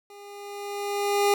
25% pulse tone with level ramp, 405.8 Hz, G#4, 40 cents flat, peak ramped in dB -41 to -14 dBFS, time 0.1-1.34 s, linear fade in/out 2 ms, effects none

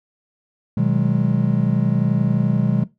triangle chord, G# minor seventh, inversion first, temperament just, 124.59 / 155.74 / 186.89 / 207.7 Hz, B2 / D#3 / F#3 / G#3, +16 / +2 / +18 / 0 cents, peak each -19 dBFS, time 0.77-2.84 s, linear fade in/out 5 ms, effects noise-tail reverb RT60 0.2 s tail -17 dB re dry

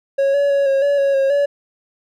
triangle tone with pitch steps, 550 / 567 / 559 / 544 / 569 / 554 / 542 / 570 Hz, C#5 / C#5 / C#5 / C#5 / C#5 / C#5 / C#5 / C#5, -14 / +39 / +14 / -33 / +45 / -1 / -39 / +48 cents, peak -11 dBFS, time 0.18-1.46 s, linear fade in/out 10 ms, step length 160 ms, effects none

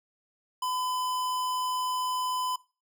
square tone, 1009 Hz, B5, 37 cents sharp, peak -29 dBFS, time 0.62-2.56 s, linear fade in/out 5 ms, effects noise-tail reverb RT60 0.3 s tail -19 dB re dry

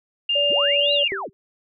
sine tone, 2808 Hz, F7, 9 cents sharp, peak -18 dBFS, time 0.29-1.08 s, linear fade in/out 5 ms
sine tone with vibrato, 571 Hz, D5, 49 cents flat, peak -21 dBFS, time 0.35-1.04 s, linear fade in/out 10 ms, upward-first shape sine, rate 2.3 Hz, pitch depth 10 cents each way
sine linear two-way sweep, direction up then down, 58.5 to 4043 to 58.5 Hz, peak -26 dBFS, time 0.49-1.3 s, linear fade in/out 50 ms, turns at 0.93 s
sine tone with exponential decay, 391.4 Hz, G4, 3 cents flat, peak -22 dBFS, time 1.12-1.33 s, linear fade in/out 0 ms, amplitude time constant 45 ms
effects none

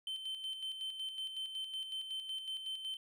triangle tone with tremolo, 3087 Hz, G7, 27 cents flat, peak -36 dBFS, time 0.07-2.97 s, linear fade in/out 2 ms, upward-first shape square, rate 5.4 Hz, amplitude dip 50%, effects none

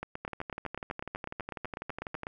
two click trains, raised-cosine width 0.5 ms, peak -22 / -21 dBFS, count 25 / 19, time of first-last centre 0.25-2.233 / 0.03-2.269 s, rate 12.1 / 8.04 Hz, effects none

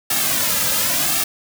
white noise with flanger, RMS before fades -19 dBFS, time 0.1-1.24 s, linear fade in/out 5 ms, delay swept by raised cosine 2 to 2.76 ms, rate 0.9 Hz, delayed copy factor -0.75, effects none

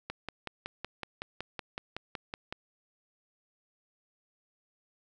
click train, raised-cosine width 0.3 ms, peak -20 dBFS, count 14, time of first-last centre 0.1-2.525 s, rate 5.36 Hz, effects none

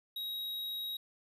square tone, 3811 Hz, A#7, 38 cents sharp, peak -37 dBFS, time 0.16-0.97 s, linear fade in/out 5 ms, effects resampled to 32000 Hz + 13-bit

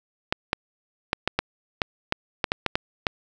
clicks, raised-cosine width 0.3 ms, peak -5 dBFS, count 12, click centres 0.325 / 0.531 / 1.131 / 1.276 / 1.39 / 1.818 / 2.124 / 2.442 / 2.519 / 2.663 / 2.755 / 3.068 s, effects none

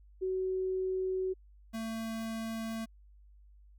sine / square tone pair in turn, 374.8 / 224.5 Hz, F#4 / A3, +22 / +35 cents, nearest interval major sixth, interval 887 cents, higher first, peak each -30 / -36 dBFS, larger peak first, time 0.21-1.34 / 1.73-2.86 s, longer neither, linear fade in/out 20 ms, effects added 50 Hz sine -55 dBFS peak until 3.78 s

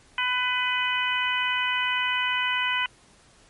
harmonic tone, 500 Hz, B4, 21 cents sharp, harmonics 2 / 3 / 4 / 5 / 6, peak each -29 / -29 / -29 / -29 / -29 dBFS, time 0.18-2.86 s, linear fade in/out 2 ms, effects pink hiss -56 dBFS RMS until 3.49 s + MP3 48 kbps

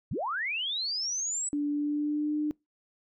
sine linear sweep, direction up, 73.8 to 7980 Hz, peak -29 dBFS, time 0.11-1.49 s, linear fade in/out 5 ms
sine tone with pitch glide, 291.5 to 300.6 Hz, D4 to D4, -13 to +40 cents, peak -26 dBFS, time 1.53-2.51 s, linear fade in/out 0 ms, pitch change +53 cents, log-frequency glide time 1.69-2.36 s
effects noise-tail reverb RT60 0.2 s tail -25 dB re dry

